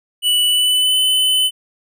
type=tone with pitch glide; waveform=square; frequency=2960 to 3022 Hz; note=F#7 to F#7; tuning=0 to +36 cents; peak=-13 dBFS; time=0.22-1.51 s; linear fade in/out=50 ms; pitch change=+36 cents; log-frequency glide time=0.46-0.97 s; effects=none